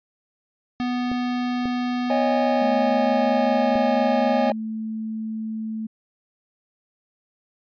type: tone with pitch glide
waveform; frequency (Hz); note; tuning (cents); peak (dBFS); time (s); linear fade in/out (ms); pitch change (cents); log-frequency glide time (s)
square; 246.9 to 243.8; B3 to B3; 0 to -22; -23; 0.8-4.5; 0; -22; 2.41-3.85
type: clicks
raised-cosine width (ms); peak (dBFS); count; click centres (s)
2; -19; 3; 1.116 / 1.656 / 3.756
type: chord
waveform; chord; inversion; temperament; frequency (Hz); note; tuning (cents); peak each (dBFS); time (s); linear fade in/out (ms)
triangle; C# suspended second; none; equal with one note detuned; 554.4 / 622.3 / 816.3; C#5 / D#5 / G#5; 0 / 0 / -30; -22; 2.1-4.52; 2
type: tone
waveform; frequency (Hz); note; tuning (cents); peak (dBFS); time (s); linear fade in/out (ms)
sine; 220; A3; 0; -26; 2.61-5.87; 10
effects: resampled to 11025 Hz